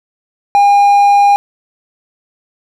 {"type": "tone", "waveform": "triangle", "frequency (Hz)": 809, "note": "G#5", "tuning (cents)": -46, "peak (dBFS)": -3, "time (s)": [0.55, 1.36], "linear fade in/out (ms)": 0, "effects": []}